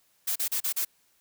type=noise bursts; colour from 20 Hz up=blue; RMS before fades=-28 dBFS; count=5; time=0.27-0.85 s; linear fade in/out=10 ms; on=88 ms; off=35 ms; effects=white hiss -67 dBFS RMS until 1.2 s